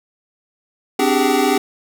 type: tone cluster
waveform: square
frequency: 261.3 / 295.2 / 389.2 / 411.8 / 762 Hz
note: C4 / D4 / G4 / G#4 / G5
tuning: -2 / +9 / -12 / -15 / -49 cents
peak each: -21 dBFS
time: 0.99-1.58 s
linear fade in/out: 5 ms
effects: none